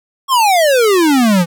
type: exponential sweep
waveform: square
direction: down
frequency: 1117 to 164.81 Hz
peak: -9 dBFS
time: 0.28-1.46 s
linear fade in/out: 50 ms
effects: none